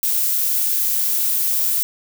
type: noise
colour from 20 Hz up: violet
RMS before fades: -19 dBFS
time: 0.03-1.83 s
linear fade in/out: 0 ms
effects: none

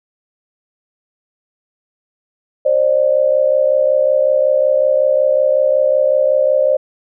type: tone pair together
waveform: sine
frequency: 533.6 / 599 Hz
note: C5 / D5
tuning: +34 / +34 cents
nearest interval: major second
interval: 200 cents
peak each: -13 dBFS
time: 2.65-6.77 s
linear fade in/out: 10 ms
effects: none

